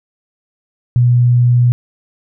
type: tone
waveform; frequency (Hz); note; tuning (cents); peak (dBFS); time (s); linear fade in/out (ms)
sine; 122.1; B2; -19; -7; 0.96-1.72; 0
effects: none